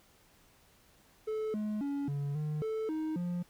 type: tone with pitch steps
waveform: triangle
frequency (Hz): 434.3 / 212 / 282.2 / 142.2 / 151.6 / 439.3 / 313.4 / 176.1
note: A4 / G#3 / C#4 / C#3 / D#3 / A4 / D#4 / F3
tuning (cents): -23 / +36 / +31 / +45 / -45 / -3 / +13 / +15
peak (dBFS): -30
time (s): 1.27-3.43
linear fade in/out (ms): 10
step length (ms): 270
effects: pink hiss -64 dBFS RMS until 3.49 s